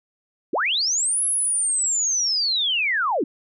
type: linear two-way sweep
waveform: sine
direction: up then down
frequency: 233.1 to 10990 to 233.1 Hz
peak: -19 dBFS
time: 0.53-3.24 s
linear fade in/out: 5 ms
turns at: 1.25 s
effects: none